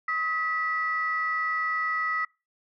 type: tone pair together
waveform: sine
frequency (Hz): 1269.7 / 1958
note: D#6 / B6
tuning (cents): +35 / -15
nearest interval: perfect fifth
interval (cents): 750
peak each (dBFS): -27 / -27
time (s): 0.08-2.25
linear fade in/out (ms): 5
effects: noise-tail reverb RT60 0.3 s tail -26 dB re dry + tanh soft clip ceiling -17 dBFS